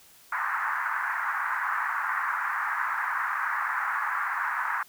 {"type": "band-pass noise", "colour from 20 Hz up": "white", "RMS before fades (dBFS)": -29, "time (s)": [0.32, 4.83], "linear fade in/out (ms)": 5, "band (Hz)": [900, 1800], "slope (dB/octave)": 48, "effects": ["white hiss -55 dBFS RMS until 4.88 s"]}